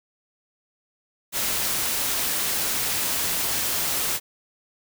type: noise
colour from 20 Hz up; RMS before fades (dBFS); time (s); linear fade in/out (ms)
white; -25; 1.32-4.2; 50
effects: none